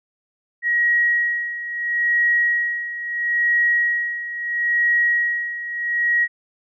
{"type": "tone with tremolo", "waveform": "sine", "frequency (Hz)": 1900, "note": "A#6", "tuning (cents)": 33, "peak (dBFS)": -14, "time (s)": [0.62, 6.28], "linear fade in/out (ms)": 50, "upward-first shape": "sine", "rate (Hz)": 0.75, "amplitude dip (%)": 75, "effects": []}